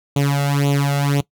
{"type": "tone with flanger", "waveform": "sawtooth", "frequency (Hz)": 141.6, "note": "C#3", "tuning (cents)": 37, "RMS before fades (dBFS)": -17, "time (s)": [0.16, 1.21], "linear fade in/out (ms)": 5, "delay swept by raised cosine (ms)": [0.29, 1.49], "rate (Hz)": 1.9, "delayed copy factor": 0.85, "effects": ["noise-tail reverb RT60 0.1 s tail -20 dB re dry"]}